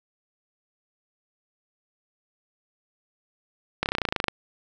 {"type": "slowing click train", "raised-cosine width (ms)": 0.3, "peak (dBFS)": -7, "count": 14, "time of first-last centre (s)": [3.83, 4.283], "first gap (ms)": 29, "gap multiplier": 1.03, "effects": []}